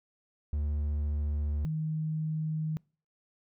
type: tone pair in turn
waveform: triangle / sine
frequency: 73.8 / 156.38 Hz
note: D2 / D#3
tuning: +9 / +9 cents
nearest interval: octave + minor second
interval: 1300 cents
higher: second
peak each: -26 / -29 dBFS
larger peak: first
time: 0.53-1.65 / 1.65-2.77 s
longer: neither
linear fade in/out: 0 ms
effects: noise-tail reverb RT60 0.4 s tail -26 dB re dry

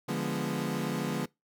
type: chord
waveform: 30% pulse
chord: D diminished seventh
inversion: none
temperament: equal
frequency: 146.83 / 174.61 / 207.7 / 246.9 Hz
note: D3 / F3 / Ab3 / Cb4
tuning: 0 / 0 / 0 / 0 cents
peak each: -33 dBFS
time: 0.08-1.26 s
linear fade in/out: 10 ms
effects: noise-tail reverb RT60 0.2 s tail -23 dB re dry

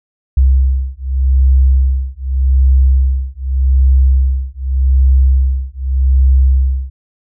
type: beating tone pair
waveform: sine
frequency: 65.41 / 66.25 Hz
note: C2 / C2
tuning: 0 / +22 cents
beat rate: 0.84 Hz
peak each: -11 dBFS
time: 0.37-6.9 s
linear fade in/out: 5 ms
effects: none

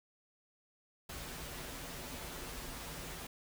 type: noise with comb filter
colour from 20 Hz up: pink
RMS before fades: -45 dBFS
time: 1.09-3.27 s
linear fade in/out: 5 ms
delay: 9.6 ms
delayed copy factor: -0.65
effects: none

